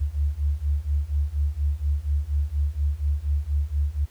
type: beating tone pair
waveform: sine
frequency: 70.4 / 74.6 Hz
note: C#2 / D2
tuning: +27 / +28 cents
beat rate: 4.2 Hz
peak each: -25 / -24 dBFS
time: 0-4.06 s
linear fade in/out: 20 ms
effects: pink hiss -57 dBFS RMS until 4.1 s